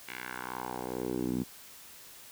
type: tone with band-pass filter sweep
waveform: 10% pulse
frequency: 62.4 Hz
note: B1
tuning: 19 cents sharp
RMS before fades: -36 dBFS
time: 0.07-1.44 s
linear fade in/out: 20 ms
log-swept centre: 2400 to 220 Hz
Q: 2.1
effects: white hiss -51 dBFS RMS until 2.31 s